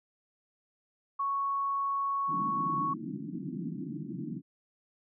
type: tone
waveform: sine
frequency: 1108.7 Hz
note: C#6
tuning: in tune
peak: -28 dBFS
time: 1.19-2.94 s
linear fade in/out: 10 ms
type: band-pass noise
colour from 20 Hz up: pink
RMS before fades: -38 dBFS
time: 2.27-4.42 s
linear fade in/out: 50 ms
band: 140 to 340 Hz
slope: 96 dB/octave
effects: none